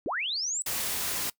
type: linear sweep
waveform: sine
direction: up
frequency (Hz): 220 to 8040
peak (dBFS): -28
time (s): 0.06-0.62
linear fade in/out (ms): 0
type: noise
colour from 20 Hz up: white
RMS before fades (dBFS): -31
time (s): 0.66-1.3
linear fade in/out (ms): 5
effects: noise-tail reverb RT60 0.1 s tail -21 dB re dry